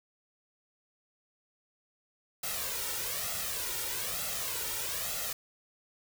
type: noise with flanger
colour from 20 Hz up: white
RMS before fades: -35 dBFS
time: 2.43-5.33 s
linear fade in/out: 5 ms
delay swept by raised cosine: 1.5 to 2.17 ms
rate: 1.1 Hz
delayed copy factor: +0.7
effects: none